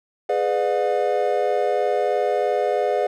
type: chord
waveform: triangle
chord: G# diminished seventh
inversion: none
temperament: just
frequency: 415.3 / 498.4 / 598 / 717.6 Hz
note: G#4 / B4 / D5 / F5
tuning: 0 / +16 / +31 / +47 cents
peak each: -22 dBFS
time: 0.29-3.07 s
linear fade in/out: 5 ms
effects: none